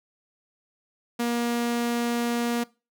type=tone; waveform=sawtooth; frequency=237.3 Hz; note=A#3; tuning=31 cents sharp; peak=-20 dBFS; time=1.19-2.64 s; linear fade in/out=10 ms; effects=noise-tail reverb RT60 0.3 s tail -22 dB re dry